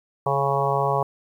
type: harmonic tone with a mistuned harmonic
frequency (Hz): 138.59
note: C#3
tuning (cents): 0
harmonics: 1 / 3 / 4 / 5 / 6 / 7 / 8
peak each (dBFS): -27 / -27 / -27 / -27 / -27 / -27 / -27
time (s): 0.26-1.03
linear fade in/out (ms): 5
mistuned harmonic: 3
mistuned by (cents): +17
effects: 9-bit